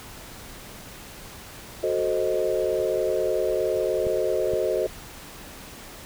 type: chord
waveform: sine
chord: F# diminished seventh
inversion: none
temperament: equal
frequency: 370 / 440 / 523.3 / 622.3 Hz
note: F#4 / A4 / C5 / Eb5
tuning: 0 / 0 / 0 / 0 cents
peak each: -27 dBFS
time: 1.83-4.87 s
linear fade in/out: 5 ms
type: clicks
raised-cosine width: 5 ms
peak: -21 dBFS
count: 2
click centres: 4.068 / 4.536 s
effects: pink hiss -42 dBFS RMS until 6.05 s